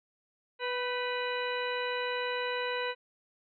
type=harmonic tone with a mistuned harmonic; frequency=493.3 Hz; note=B4; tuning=2 cents flat; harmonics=1 / 2 / 3 / 4 / 5 / 6 / 8; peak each=-34 / -37 / -39 / -40 / -41 / -42 / -43 dBFS; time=0.59-2.95 s; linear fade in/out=50 ms; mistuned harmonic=3; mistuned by=+41 cents; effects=none